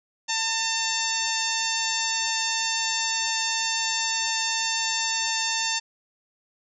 harmonic tone, 899 Hz, A5, 37 cents sharp, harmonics 1 / 2 / 3 / 4 / 5 / 6 / 7 / 8, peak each -32 / -32 / -32 / -32 / -32 / -32 / -32 / -32 dBFS, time 0.28-5.8 s, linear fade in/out 20 ms, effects none

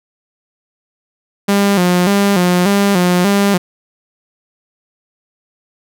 sawtooth tone with vibrato, 189.2 Hz, F#3, 39 cents sharp, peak -6 dBFS, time 1.48-3.58 s, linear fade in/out 10 ms, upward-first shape square, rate 1.7 Hz, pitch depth 100 cents each way, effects none

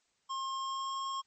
square tone with pitch glide, 1069 to 1078.9 Hz, C6 to C#6, +37 to -47 cents, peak -35 dBFS, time 0.29-1.22 s, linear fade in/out 20 ms, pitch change +16 cents, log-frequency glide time 0.57-0.98 s, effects white hiss -75 dBFS RMS until 1.26 s + MP3 32 kbps

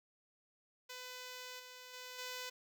5% pulse tone with level steps, 502 Hz, B4, 28 cents sharp, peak -35 / -40 / -36 / -31 dBFS, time 0.89-2.5 s, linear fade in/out 10 ms, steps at 1.59 / 1.93 / 2.18 s, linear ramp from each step 10 ms, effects none

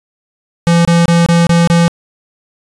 square tone bursts, 169.9 Hz, F3, 47 cents flat, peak -7 dBFS, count 6, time 0.67-1.88 s, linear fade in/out 0 ms, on 180 ms, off 26 ms, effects resampled to 22050 Hz

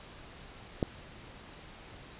click, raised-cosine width 2 ms, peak -14 dBFS, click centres 0.828 s, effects pink hiss -50 dBFS RMS until 2.19 s + resampled to 8000 Hz

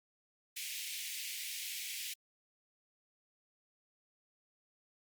pink high-pass noise, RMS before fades -42 dBFS, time 0.56-2.14 s, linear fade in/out 10 ms, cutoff 2100 Hz, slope 48 dB/octave, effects Opus 48 kbps

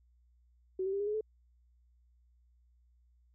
sine tone with pitch steps, 375.1 / 386.1 / 397.4 / 409 / 421 / 433.4 Hz, F#4 / G4 / G4 / G#4 / G#4 / A4, +24 / -26 / +24 / -26 / +24 / -26 cents, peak -31 dBFS, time 0.79-1.21 s, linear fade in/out 5 ms, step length 70 ms, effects added 60 Hz sine -64 dBFS peak until 3.34 s

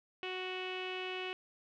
sawtooth tone with low-pass filter, 370 Hz, F#4, in tune, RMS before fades -40 dBFS, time 0.23-1.33 s, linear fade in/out 0 ms, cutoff 2800 Hz, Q 6.5, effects none

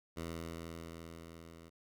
10% pulse tone with level ramp, 82.9 Hz, E2, 10 cents sharp, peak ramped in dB -31 to -45 dBFS, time 0.16-1.7 s, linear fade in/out 20 ms, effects none

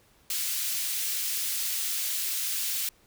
white high-pass noise, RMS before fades -30 dBFS, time 0.3-2.89 s, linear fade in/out 2 ms, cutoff 2500 Hz, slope 12 dB/octave, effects pink hiss -62 dBFS RMS until 3.06 s

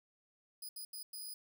10% pulse tone bursts at uneven times, 4964 Hz, D#8, 5 cents flat, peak -37 dBFS, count 4, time 0.62-0.69 / 0.76-0.85 / 0.93-1.03 / 1.13-1.34 s, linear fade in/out 5 ms, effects none

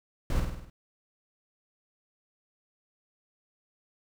brown noise with echo, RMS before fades -27 dBFS, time 0.3-0.4 s, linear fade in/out 2 ms, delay 50 ms, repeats 6, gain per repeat -4 dB, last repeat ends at 0.7 s, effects none

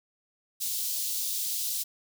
white high-pass noise, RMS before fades -31 dBFS, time 0.6-1.84 s, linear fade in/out 20 ms, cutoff 3600 Hz, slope 24 dB/octave, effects none

